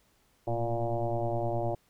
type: tone with frequency modulation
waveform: sine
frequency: 349.2 Hz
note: F4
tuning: in tune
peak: -27 dBFS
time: 0.47-1.75 s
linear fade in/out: 5 ms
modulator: 118 Hz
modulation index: 3.5
effects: pink hiss -68 dBFS RMS until 1.89 s